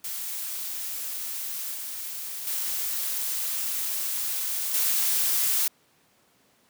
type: noise with level steps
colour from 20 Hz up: blue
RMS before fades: -33 / -35 / -29 / -24 dBFS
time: 0.04-5.68 s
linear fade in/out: 5 ms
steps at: 1.74 / 2.47 / 4.74 s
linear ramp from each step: 2 ms
effects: pink hiss -63 dBFS RMS until 6.69 s + high-pass 150 Hz 12 dB/octave